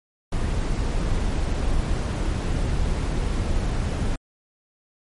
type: noise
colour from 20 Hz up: brown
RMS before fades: -23 dBFS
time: 0.32-4.16 s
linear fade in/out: 5 ms
effects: MP3 48 kbps